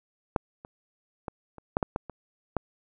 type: clicks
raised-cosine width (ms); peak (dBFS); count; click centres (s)
1; -9 / -28 / -19 / -30 / -9 / -11 / -14 / -24 / -12; 9; 0.362 / 0.649 / 1.282 / 1.583 / 1.769 / 1.828 / 1.961 / 2.097 / 2.567
effects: none